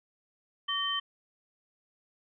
sine tone cluster, 1140 / 1842 / 3097 Hz, C#6 / A#6 / G7, +48 / -21 / -22 cents, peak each -35 / -37 / -30 dBFS, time 0.68-1 s, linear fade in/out 10 ms, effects none

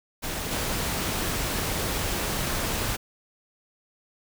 pink noise with level steps, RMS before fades -31 / -28 dBFS, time 0.22-2.97 s, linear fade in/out 20 ms, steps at 0.51 s, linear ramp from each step 2 ms, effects none

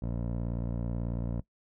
15% pulse tone with low-pass filter, 58.27 Hz, A#1, in tune, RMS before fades -33 dBFS, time 0.02-1.41 s, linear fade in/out 5 ms, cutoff 530 Hz, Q 0.72, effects noise-tail reverb RT60 0.1 s tail -20 dB re dry

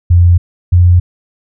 sine tone pair in turn, 87.31 / 88.53 Hz, F2 / F2, 0 / +24 cents, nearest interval unison, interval 24 cents, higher second, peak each -3 dBFS, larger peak neither, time 0.1-0.38 / 0.72-1 s, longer neither, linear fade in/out 10 ms, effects none

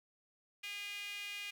sawtooth tone with high-pass filter, 407.7 Hz, G#4, 32 cents flat, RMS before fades -44 dBFS, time 0.63-1.51 s, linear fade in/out 10 ms, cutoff 2500 Hz, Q 5, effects none

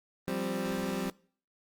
25% pulse chord, F suspended second, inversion none, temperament equal, 174.61 / 196 / 261.6 Hz, F3 / G3 / C4, 0 / 0 / 0 cents, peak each -34 / -31 / -32 dBFS, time 0.28-1.1 s, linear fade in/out 0 ms, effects noise-tail reverb RT60 0.5 s tail -23 dB re dry + Opus 24 kbps

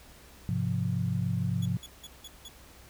sine chord, F minor, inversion first, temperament equal, 103.83 / 130.81 / 174.61 Hz, Ab2 / C3 / F3, 0 / 0 / 0 cents, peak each -31 dBFS, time 0.49-1.77 s, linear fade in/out 0 ms
sawtooth tone bursts, 3383 Hz, G#7, 31 cents sharp, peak -39 dBFS, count 5, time 1.62-2.485 s, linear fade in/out 5 ms, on 37 ms, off 170 ms
effects added 63 Hz sine -56 dBFS peak until 2.89 s + pink hiss -54 dBFS RMS until 2.89 s

